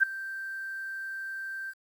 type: tone with ADSR envelope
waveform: sine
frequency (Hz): 1568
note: G6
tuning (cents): 0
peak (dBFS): -15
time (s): 0-1.74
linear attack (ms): 31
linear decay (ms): 6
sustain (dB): -19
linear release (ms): 50
effects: 9-bit